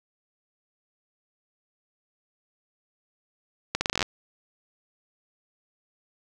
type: accelerating click train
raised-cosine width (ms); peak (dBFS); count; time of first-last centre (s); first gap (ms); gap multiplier
0.2; -7; 11; 3.75-4.027; 60; 0.81
effects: none